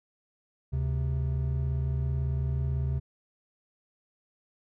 triangle tone pair together, 74.3 / 132.39 Hz, D2 / C3, +21 / +21 cents, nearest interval minor seventh, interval 1000 cents, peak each -27 dBFS, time 0.72-3 s, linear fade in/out 20 ms, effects none

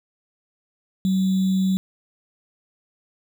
sine tone with sample-and-hold, 189.4 Hz, F#3, 41 cents sharp, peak -17 dBFS, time 1.05-1.77 s, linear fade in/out 0 ms, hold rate 3675 Hz, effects none

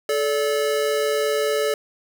square tone pair together, 433 / 578 Hz, A4 / D5, -28 / -28 cents, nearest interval perfect fourth, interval 500 cents, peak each -22 / -24 dBFS, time 0.09-1.74 s, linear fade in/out 2 ms, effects none

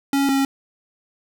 square tone pair in turn, 277.2 / 272.9 Hz, C#4 / C#4, 0 / -27 cents, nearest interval unison, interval 27 cents, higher first, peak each -17 dBFS, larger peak neither, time 0.13-0.29 / 0.29-0.45 s, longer neither, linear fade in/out 2 ms, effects none

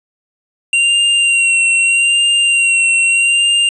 square tone with vibrato, 2761 Hz, F7, 20 cents flat, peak -10 dBFS, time 0.73-3.69 s, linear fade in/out 2 ms, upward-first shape sine, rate 0.8 Hz, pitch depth 26 cents each way, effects resampled to 24000 Hz + 8-bit

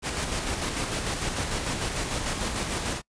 pink noise with tremolo, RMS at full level -28 dBFS, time 0.02-3.02 s, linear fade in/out 50 ms, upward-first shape square, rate 6.7 Hz, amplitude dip 35%, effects noise-tail reverb RT60 0.1 s tail -24 dB re dry + resampled to 22050 Hz

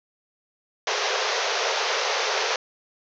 pink band-pass noise, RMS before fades -25 dBFS, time 0.87-2.56 s, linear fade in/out 2 ms, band 400 to 6400 Hz, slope 96 dB/octave, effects none

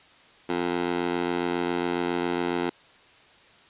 15% pulse tone with high-pass filter, 87.31 Hz, F2, in tune, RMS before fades -27 dBFS, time 0.49-2.7 s, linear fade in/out 5 ms, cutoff 350 Hz, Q 1.4, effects white hiss -54 dBFS RMS until 3.69 s + resampled to 8000 Hz

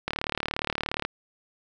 click train, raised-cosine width 0.3 ms, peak -11 dBFS, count 37, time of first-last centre 0.08-1.05 s, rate 37.1 Hz, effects none

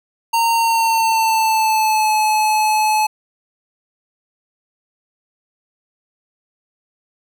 square tone with pitch glide, 921 to 859.3 Hz, A#5 to A5, -21 to -41 cents, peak -14 dBFS, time 0.33-3.07 s, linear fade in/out 10 ms, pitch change -120 cents, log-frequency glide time 0.52-2.13 s, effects none

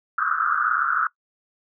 pink band-pass noise, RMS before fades -22 dBFS, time 0.18-1.07 s, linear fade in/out 2 ms, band 1200 to 1500 Hz, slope 96 dB/octave, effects noise-tail reverb RT60 0.1 s tail -21 dB re dry

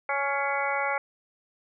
harmonic tone with a mistuned harmonic, 279 Hz, C#4, 11 cents sharp, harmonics 2 / 3 / 4 / 5 / 6 / 7 / 8, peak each -32 / -30 / -34 / -32 / -38 / -34 / -33 dBFS, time 0.09-0.98 s, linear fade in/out 2 ms, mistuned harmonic 7, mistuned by +51 cents, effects none

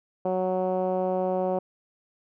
10% pulse tone with low-pass filter, 185 Hz, F#3, in tune, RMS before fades -26 dBFS, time 0.25-1.59 s, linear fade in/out 5 ms, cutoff 630 Hz, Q 2.3, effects none

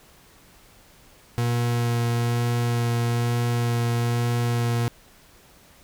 40% pulse tone with vibrato, 118.9 Hz, A#2, 35 cents sharp, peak -20 dBFS, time 1.38-4.88 s, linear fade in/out 0 ms, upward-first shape sine, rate 1.1 Hz, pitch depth 10 cents each way, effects pink hiss -53 dBFS RMS until 5.83 s

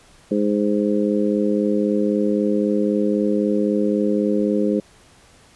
harmonic tone, 103.83 Hz, G#2, in tune, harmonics 2 / 3 / 4 / 5, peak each -20 / -22 / -23 / -24 dBFS, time 0.31-4.8 s, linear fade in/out 5 ms, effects pink hiss -51 dBFS RMS until 5.55 s + resampled to 24000 Hz

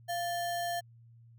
sine tone with sample-and-hold, 693 Hz, F5, 14 cents flat, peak -31 dBFS, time 0.08-0.81 s, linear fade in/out 20 ms, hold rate 2450 Hz, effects added 116 Hz sine -54 dBFS peak until 1.38 s

